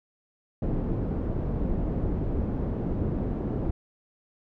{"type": "low-pass noise", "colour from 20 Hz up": "pink", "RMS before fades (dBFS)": -28, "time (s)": [0.62, 3.71], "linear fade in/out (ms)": 5, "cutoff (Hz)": 390, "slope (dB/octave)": 12, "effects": []}